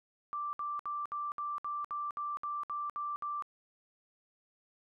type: tone bursts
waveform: sine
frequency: 1174.7 Hz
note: D6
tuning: in tune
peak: -34 dBFS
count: 12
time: 0.33-3.423 s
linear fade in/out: 0 ms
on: 200 ms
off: 63 ms
effects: none